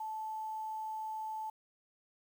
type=tone with quantisation; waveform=sine; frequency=873 Hz; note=A5; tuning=14 cents flat; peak=-37 dBFS; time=0-1.5 s; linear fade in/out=5 ms; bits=10; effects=none